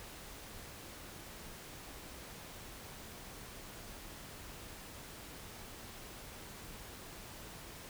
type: silence
effects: pink hiss -50 dBFS RMS until 7.89 s